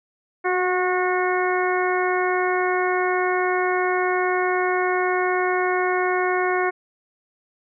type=harmonic tone with a mistuned harmonic; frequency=363.8 Hz; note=F#4; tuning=29 cents flat; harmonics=1 / 2 / 3 / 4 / 5 / 6; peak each=-22 / -25 / -27 / -28 / -29 / -30 dBFS; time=0.44-6.71 s; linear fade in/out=20 ms; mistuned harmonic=1; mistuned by=+17 cents; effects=none